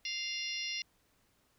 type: harmonic tone with a mistuned harmonic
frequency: 698.5 Hz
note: F5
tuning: in tune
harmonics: 3 / 4 / 5 / 6 / 7 / 8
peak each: -42 / -40 / -45 / -45 / -44 / -42 dBFS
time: 0.05-0.82 s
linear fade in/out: 2 ms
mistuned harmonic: 7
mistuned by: +47 cents
effects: pink hiss -72 dBFS RMS until 1.58 s